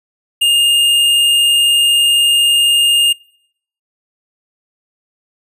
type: tone with hard clipping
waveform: sine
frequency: 2826 Hz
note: F7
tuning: 20 cents sharp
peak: -10 dBFS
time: 0.41-3.13 s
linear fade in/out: 10 ms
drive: 17 dB
effects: noise-tail reverb RT60 0.7 s tail -25 dB re dry + resampled to 32000 Hz